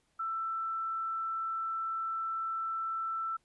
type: tone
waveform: sine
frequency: 1331 Hz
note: E6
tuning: 16 cents sharp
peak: -32 dBFS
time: 0.19-3.37 s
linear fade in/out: 10 ms
effects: pink hiss -74 dBFS RMS until 3.44 s + resampled to 24000 Hz